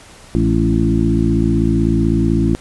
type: harmonic tone with a mistuned harmonic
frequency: 55.9 Hz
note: A1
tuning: 28 cents sharp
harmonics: 1 / 2 / 3 / 4 / 5 / 6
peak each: -19 / -19 / -19 / -19 / -19 / -19 dBFS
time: 0.35-2.55 s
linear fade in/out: 0 ms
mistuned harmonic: 4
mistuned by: -36 cents
effects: pink hiss -41 dBFS RMS until 2.6 s + resampled to 24000 Hz